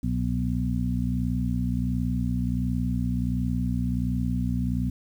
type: harmonic tone with a mistuned harmonic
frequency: 61.4 Hz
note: B1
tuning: 9 cents flat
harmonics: 1 / 2 / 3 / 4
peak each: -29 / -29 / -29 / -29 dBFS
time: 0.03-4.9 s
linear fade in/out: 5 ms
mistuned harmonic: 1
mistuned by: +110 cents
effects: 9-bit